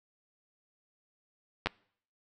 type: clicks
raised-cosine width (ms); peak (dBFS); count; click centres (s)
0.3; -13; 2; 1.66 / 1.67
effects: noise-tail reverb RT60 0.6 s tail -25 dB re dry